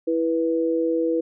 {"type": "tone pair together", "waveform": "sine", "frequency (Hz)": [329.6, 489.7], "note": ["E4", "B4"], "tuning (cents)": [0, -15], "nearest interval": "perfect fifth", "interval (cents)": 685, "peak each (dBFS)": -22, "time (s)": [0.07, 1.21], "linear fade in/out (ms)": 10, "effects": []}